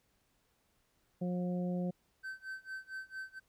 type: harmonic tone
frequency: 178.9 Hz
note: F3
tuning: 42 cents sharp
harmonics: 1 / 2 / 3 / 4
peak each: -33 / -44 / -42 / -50 dBFS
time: 1.21-1.91 s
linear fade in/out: 10 ms
type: tone with tremolo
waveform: triangle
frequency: 1542 Hz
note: G6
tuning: 29 cents flat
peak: -37 dBFS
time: 2.23-3.4 s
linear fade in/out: 20 ms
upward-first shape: sine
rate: 4.4 Hz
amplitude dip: 95%
effects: pink hiss -75 dBFS RMS until 3.48 s